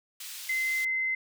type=high-pass noise; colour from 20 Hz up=pink; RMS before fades=-41 dBFS; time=0.2-0.85 s; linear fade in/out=5 ms; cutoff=3000 Hz; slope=12 dB/octave
type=tone; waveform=sine; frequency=2062 Hz; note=C7; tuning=26 cents flat; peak=-26 dBFS; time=0.49-1.15 s; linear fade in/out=5 ms
effects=none